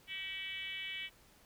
sine tone with frequency modulation, 2637 Hz, E7, in tune, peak -39 dBFS, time 0.07-1.1 s, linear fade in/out 50 ms, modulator 360 Hz, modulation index 1.9, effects pink hiss -64 dBFS RMS until 1.45 s

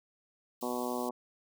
white band-stop noise, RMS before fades -48 dBFS, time 0.61-1.09 s, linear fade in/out 2 ms, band 470 to 3300 Hz, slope 24 dB/octave
harmonic tone, 123.47 Hz, B2, in tune, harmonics 2 / 3 / 4 / 5 / 6 / 7 / 8 / 9, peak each -37 / -39 / -40 / -41 / -42 / -42 / -43 / -44 dBFS, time 0.62-1.11 s, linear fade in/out 10 ms
effects none

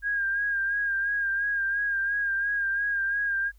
sine tone with vibrato, 1617 Hz, G#6, 47 cents flat, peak -24 dBFS, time 0.02-3.52 s, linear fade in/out 50 ms, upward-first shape sine, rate 2.9 Hz, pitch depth 40 cents each way, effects added 50 Hz sine -51 dBFS peak until 3.58 s + white hiss -69 dBFS RMS until 3.58 s

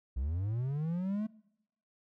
triangle linear sweep, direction up, 58.5 to 220 Hz, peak -29 dBFS, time 0.16-1.27 s, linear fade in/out 10 ms, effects noise-tail reverb RT60 0.8 s tail -22 dB re dry

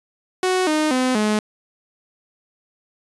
sawtooth tone with pitch steps, 370 / 307.6 / 255.7 / 212.5 Hz, F#4 / D#4 / C4 / G#3, 0 / -20 / -40 / +40 cents, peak -13 dBFS, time 0.43-1.39 s, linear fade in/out 2 ms, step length 240 ms, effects resampled to 24000 Hz

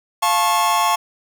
45% pulse chord, F augmented, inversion none, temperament just, 698.5 / 873.1 / 1091.3 Hz, F5 / A5 / C#6, 0 / -14 / -27 cents, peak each -22 / -19 / -18 dBFS, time 0.22-0.96 s, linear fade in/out 10 ms, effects none

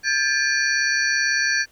sine tone cluster, 1599 / 1737 / 2403 / 4483 / 5800 Hz, G6 / A6 / D7 / C#8 / F#8, +34 / -23 / +39 / +19 / -35 cents, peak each -22 / -23 / -29 / -25 / -28 dBFS, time 0.03-1.66 s, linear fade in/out 50 ms, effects pink hiss -56 dBFS RMS until 1.71 s

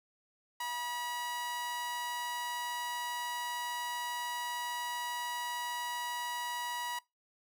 sawtooth tone with amplitude modulation, 967 Hz, B5, 37 cents flat, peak -30 dBFS, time 0.6-6.99 s, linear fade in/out 5 ms, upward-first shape sine, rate 272 Hz, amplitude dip 35%, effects noise-tail reverb RT60 0.2 s tail -22 dB re dry

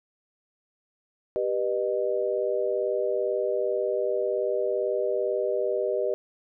sine chord, G augmented, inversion none, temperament just, 392 / 490 / 612.5 Hz, G4 / B4 / D#5, 0 / -14 / -27 cents, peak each -28 dBFS, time 1.36-6.14 s, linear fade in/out 0 ms, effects none

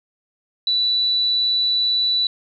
sine tone, 3959 Hz, B7, 3 cents sharp, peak -16 dBFS, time 0.67-2.27 s, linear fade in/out 2 ms, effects none

